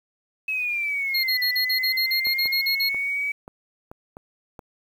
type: exponential two-way sweep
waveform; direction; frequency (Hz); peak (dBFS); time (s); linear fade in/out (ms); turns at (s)
sine; down then up; 2584 to 1975.5 to 2284; -23; 0.48-3.32; 5; 1.43
type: tone bursts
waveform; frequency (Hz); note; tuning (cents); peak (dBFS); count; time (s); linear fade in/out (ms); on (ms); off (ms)
square; 4283; C8; +40; -22; 13; 1.14-2.893; 10; 97; 41
type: clicks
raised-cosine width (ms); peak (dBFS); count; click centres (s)
1; -25; 7; 2.27 / 2.457 / 2.946 / 3.479 / 3.915 / 4.169 / 4.592
effects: 8-bit